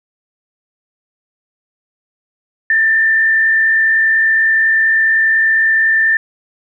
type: tone with frequency modulation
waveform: sine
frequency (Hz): 1785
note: A6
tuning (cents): +24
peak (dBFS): -9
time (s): 2.7-6.17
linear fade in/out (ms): 2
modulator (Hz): 55.8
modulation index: 0.41
effects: none